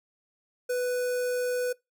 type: tone with notch filter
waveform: square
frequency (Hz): 495.7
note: B4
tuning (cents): +6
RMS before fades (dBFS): -28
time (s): 0.69-1.73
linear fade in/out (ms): 10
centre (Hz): 3200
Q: 0.84
effects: noise-tail reverb RT60 0.2 s tail -23 dB re dry